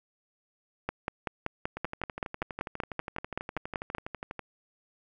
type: two click trains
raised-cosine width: 0.5 ms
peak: -15 / -21 dBFS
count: 17 / 33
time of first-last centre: 0.89-3.949 / 1.77-4.393 s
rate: 5.23 / 12.2 Hz
effects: none